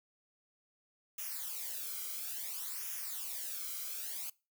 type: noise with flanger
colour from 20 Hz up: blue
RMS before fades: -41 dBFS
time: 1.18-4.3 s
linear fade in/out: 5 ms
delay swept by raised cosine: 0.23 to 1.13 ms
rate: 0.58 Hz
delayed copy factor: -0.8
effects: noise-tail reverb RT60 0.3 s tail -23 dB re dry